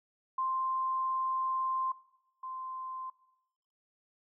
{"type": "tone pair in turn", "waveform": "sine", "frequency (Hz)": [1047, 1040.4], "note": ["C6", "C6"], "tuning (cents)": [1, -10], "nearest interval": "unison", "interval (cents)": 11, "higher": "first", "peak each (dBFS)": [-29, -38], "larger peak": "first", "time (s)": [[0.38, 1.92], [2.43, 3.1]], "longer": "first", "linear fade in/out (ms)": 5, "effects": ["noise-tail reverb RT60 0.9 s tail -19 dB re dry"]}